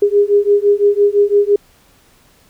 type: beating tone pair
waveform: sine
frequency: 405.1 / 411 Hz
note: G#4 / G#4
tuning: -43 / -18 cents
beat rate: 5.9 Hz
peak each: -12 dBFS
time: 0.02-1.56 s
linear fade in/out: 5 ms
effects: pink hiss -51 dBFS RMS until 2.49 s